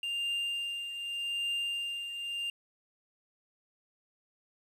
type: tone with tremolo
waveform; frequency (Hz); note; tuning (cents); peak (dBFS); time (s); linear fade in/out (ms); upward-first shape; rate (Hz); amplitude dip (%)
triangle; 2797; F7; +2; -28; 0.03-2.5; 2; triangle; 0.84; 60
effects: resampled to 32000 Hz + 10-bit

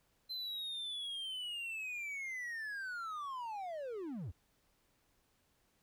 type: linear sweep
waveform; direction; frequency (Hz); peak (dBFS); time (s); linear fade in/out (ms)
triangle; down; 4099 to 65.8; -38; 0.29-4.32; 20
effects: pink hiss -75 dBFS RMS until 5.82 s

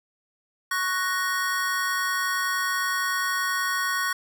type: chord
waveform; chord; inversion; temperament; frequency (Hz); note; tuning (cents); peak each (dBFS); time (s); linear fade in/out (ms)
square; F# major; second; equal; 1108.7 / 1480 / 1864.7; C#6 / F#6 / A#6; 0 / 0 / 0; -29; 0.71-4.13; 5
effects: none

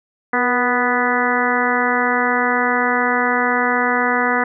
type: harmonic tone with a mistuned harmonic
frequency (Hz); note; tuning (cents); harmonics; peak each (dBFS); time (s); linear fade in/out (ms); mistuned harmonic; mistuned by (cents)
246.9; B3; 0; 1 / 2 / 3 / 4 / 5 / 6 / 7 / 8; -23 / -23 / -23 / -23 / -23 / -23 / -23 / -23; 0.33-4.44; 5; 2; -34
effects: none

